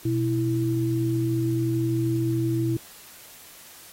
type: tone pair together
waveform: sine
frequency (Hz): 122.68 / 329.6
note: B2 / E4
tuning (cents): -11 / 0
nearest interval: octave + perfect fourth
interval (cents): 1711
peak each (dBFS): -24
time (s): 0.05-2.77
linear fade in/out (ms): 5
effects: white hiss -47 dBFS RMS until 3.92 s + AAC 48 kbps